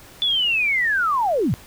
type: linear sweep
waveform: sine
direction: down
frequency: 3494 to 86.6 Hz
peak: -17 dBFS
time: 0.22-1.54 s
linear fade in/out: 0 ms
effects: pink hiss -45 dBFS RMS until 1.66 s